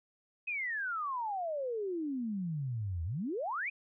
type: exponential two-way sweep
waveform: sine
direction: down then up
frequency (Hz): 2566 to 79.2 to 2566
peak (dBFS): -33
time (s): 0.47-3.7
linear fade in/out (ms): 10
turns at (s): 3.04
effects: none